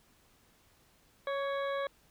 harmonic tone with a mistuned harmonic, 554.4 Hz, C#5, in tune, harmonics 1 / 2 / 3 / 4 / 6 / 7, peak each -33 / -38 / -42 / -47 / -50 / -51 dBFS, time 1.27-1.87 s, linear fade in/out 2 ms, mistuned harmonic 2, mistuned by +23 cents, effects pink hiss -66 dBFS RMS until 2.1 s

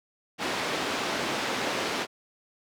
pink band-pass noise, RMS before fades -30 dBFS, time 0.38-2.07 s, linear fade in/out 50 ms, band 270 to 4600 Hz, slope 12 dB/octave, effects none

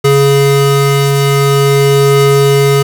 square tone pair together, 139.62 / 418.4 Hz, C#3 / G#4, +13 / +13 cents, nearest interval octave + perfect fifth, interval 1900 cents, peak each -10 dBFS, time 0.04-2.83 s, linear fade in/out 10 ms, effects none

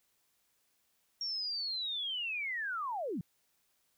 sine linear sweep, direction down, 5588 to 137.9 Hz, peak -34 dBFS, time 1.21-3.21 s, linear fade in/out 2 ms, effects white hiss -75 dBFS RMS until 3.97 s

